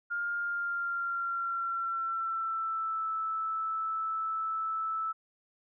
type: tone with pitch glide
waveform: sine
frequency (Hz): 1408 to 1313.7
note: F6 to E6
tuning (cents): +14 to -6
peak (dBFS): -30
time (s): 0.1-5.13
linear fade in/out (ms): 20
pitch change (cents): -120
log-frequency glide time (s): 0.38-3.09
effects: none